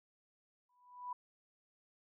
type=tone with exponential growth; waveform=sine; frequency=987.8 Hz; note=B5; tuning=in tune; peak=-37 dBFS; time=0.69-1.13 s; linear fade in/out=5 ms; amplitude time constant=95 ms; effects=none